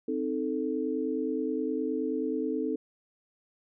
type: chord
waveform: sine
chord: A diminished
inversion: first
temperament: equal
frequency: 261.6 / 311.1 / 440 Hz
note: C4 / Eb4 / A4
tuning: 0 / 0 / 0 cents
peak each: -32 dBFS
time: 0.08-2.76 s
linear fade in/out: 5 ms
effects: none